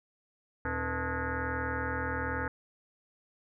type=tone with frequency modulation; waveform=sine; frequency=689 Hz; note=F5; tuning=24 cents flat; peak=-30 dBFS; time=0.65-2.48 s; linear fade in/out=2 ms; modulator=191 Hz; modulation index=5.5; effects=none